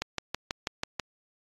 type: click train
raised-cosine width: 0.2 ms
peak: -12 dBFS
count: 7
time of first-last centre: 0.02-0.997 s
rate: 6.14 Hz
effects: AAC 32 kbps